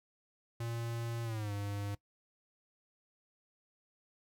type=tone with pitch glide; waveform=square; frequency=116.54 to 101.45 Hz; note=A#2 to G#2; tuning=0 to -40 cents; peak=-37 dBFS; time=0.6-1.95 s; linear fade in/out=5 ms; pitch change=-240 cents; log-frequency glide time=1.24-1.52 s; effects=noise-tail reverb RT60 0.1 s tail -20 dB re dry